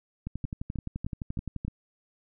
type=two click trains; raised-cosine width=5 ms; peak=-21 / -21 dBFS; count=5 / 17; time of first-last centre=0.45-1.681 / 0.27-1.649 s; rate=3.25 / 11.6 Hz; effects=none